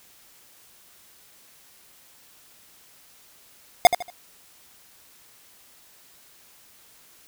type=tone with echo; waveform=square; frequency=712 Hz; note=F5; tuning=33 cents sharp; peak=-9 dBFS; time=3.85-3.87 s; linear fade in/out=0 ms; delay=77 ms; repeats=3; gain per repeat=-10 dB; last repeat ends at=4.101 s; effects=white hiss -54 dBFS RMS until 7.27 s